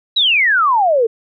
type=exponential sweep; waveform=sine; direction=down; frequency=3998 to 433.1 Hz; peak=-10 dBFS; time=0.16-1.07 s; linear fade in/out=10 ms; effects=none